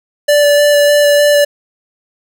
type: tone with vibrato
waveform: square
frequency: 583 Hz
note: D5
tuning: 13 cents flat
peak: -7 dBFS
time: 0.28-1.45 s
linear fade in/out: 10 ms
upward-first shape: square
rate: 3.3 Hz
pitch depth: 8 cents each way
effects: none